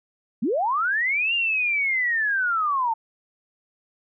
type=linear two-way sweep; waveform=sine; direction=up then down; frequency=185 to 2821 to 873 Hz; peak=-20 dBFS; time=0.42-2.94 s; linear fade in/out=10 ms; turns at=1.34 s; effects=none